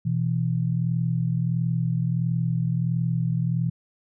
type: tone pair together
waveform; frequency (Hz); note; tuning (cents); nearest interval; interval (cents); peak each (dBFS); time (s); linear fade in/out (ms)
sine; 123.82 / 165.3; B2 / E3; +5 / +5; perfect fourth; 500; -24; 0.05-3.7; 10
effects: none